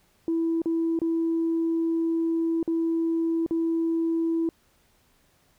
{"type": "tone with dropouts", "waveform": "sine", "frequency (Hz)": 329.6, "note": "E4", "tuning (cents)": 0, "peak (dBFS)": -21, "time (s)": [0.28, 4.49], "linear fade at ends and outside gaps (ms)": 1, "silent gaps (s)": [[0.618, 0.658], [0.99, 1.017], [2.629, 2.677], [3.463, 3.509]], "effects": ["tanh soft clip ceiling -18 dBFS", "pink hiss -64 dBFS RMS until 5.58 s"]}